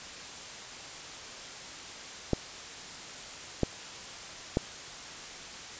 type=clicks; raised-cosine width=2 ms; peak=-11 dBFS; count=3; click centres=2.333 / 3.633 / 4.571 s; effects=white hiss -43 dBFS RMS until 5.79 s + resampled to 16000 Hz